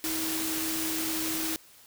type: tone in noise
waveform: sine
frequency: 320 Hz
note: D#4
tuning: 49 cents sharp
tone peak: -33 dBFS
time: 0.04-1.56 s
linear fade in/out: 0 ms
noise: white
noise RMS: -32 dBFS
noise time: 0.04-1.56 s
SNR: -4 dB
effects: white hiss -55 dBFS RMS until 1.86 s